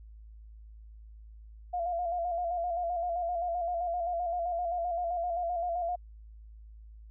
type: tone with vibrato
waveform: sine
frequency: 695 Hz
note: F5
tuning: 9 cents flat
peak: -29 dBFS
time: 1.73-5.96 s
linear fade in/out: 10 ms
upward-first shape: square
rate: 7.7 Hz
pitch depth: 46 cents each way
effects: added 54 Hz sine -47 dBFS peak until 7.1 s